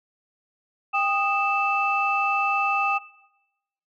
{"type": "tone cluster", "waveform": "sine", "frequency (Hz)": [795, 1239, 2642], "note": ["G5", "D#6", "E7"], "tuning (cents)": [24, -8, 3], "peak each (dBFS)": -24, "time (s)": [0.93, 2.99], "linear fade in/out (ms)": 20, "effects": ["noise-tail reverb RT60 0.9 s tail -19 dB re dry", "tanh soft clip ceiling -10 dBFS"]}